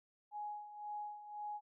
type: tone with tremolo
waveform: sine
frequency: 835 Hz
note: G#5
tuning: 9 cents sharp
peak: -40 dBFS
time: 0.31-1.61 s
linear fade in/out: 50 ms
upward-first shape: sine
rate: 1.9 Hz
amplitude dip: 70%
effects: none